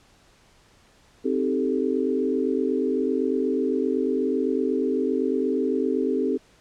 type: chord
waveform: sine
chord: A half-diminished seventh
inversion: first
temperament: equal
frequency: 261.6 / 311.1 / 392 / 440 Hz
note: C4 / Eb4 / G4 / A4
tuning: 0 / 0 / 0 / 0 cents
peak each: -25 / -29 / -26 / -27 dBFS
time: 1.24-6.38 s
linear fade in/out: 20 ms
effects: pink hiss -57 dBFS RMS until 6.6 s + low-pass 8000 Hz 12 dB/octave